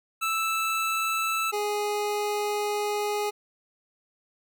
25% pulse tone pair in turn, 1318.5 / 415.3 Hz, E6 / G#4, 0 / 0 cents, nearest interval octave + minor sixth, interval 2000 cents, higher first, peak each -21 / -22 dBFS, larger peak first, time 0.21-1.52 / 1.52-3.31 s, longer second, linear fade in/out 20 ms, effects none

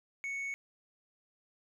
sine tone with tanh clipping, 2217 Hz, C#7, in tune, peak -36 dBFS, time 0.24-0.54 s, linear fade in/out 0 ms, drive 4 dB, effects none

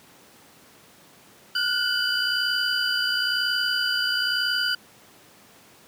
triangle tone cluster, 1432 / 1493 / 2985 / 4763 Hz, F6 / F#6 / F#7 / D8, +43 / +15 / +15 / +24 cents, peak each -26 dBFS, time 1.55-4.75 s, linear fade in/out 5 ms, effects pink hiss -52 dBFS RMS until 5.87 s + high-pass 150 Hz 12 dB/octave

